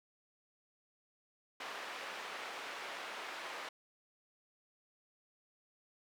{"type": "band-pass noise", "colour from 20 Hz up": "white", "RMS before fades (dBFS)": -45, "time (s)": [1.6, 3.69], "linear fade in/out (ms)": 5, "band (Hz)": [470, 2200], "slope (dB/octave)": 12, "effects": []}